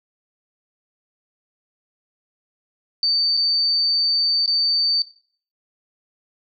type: tone with dropouts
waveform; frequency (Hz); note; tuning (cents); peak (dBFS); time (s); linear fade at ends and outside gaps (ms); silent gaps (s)
sine; 4582; D8; -44; -16; 3.03-5.02; 1; 3.369-3.373 / 4.46-4.477
effects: noise-tail reverb RT60 0.5 s tail -17 dB re dry